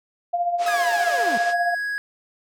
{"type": "tone with tremolo", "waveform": "sine", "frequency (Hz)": 698, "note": "F5", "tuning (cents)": -1, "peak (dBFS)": -17, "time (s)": [0.33, 1.75], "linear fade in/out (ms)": 10, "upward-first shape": "triangle", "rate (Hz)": 15, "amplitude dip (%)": 65}
{"type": "band-pass noise", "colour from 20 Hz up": "pink", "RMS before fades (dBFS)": -35, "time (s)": [0.58, 1.55], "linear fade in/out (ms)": 50, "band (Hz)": [430, 7400], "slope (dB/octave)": 24}
{"type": "linear sweep", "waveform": "sawtooth", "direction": "down", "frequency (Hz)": [1307, 192.3], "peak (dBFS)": -24, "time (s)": [0.66, 1.38], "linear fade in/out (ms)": 5}
{"type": "tone", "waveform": "triangle", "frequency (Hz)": 1661.2, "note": "G#6", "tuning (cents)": 0, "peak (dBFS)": -22, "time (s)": [0.68, 1.98], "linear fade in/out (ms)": 0}
{"effects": []}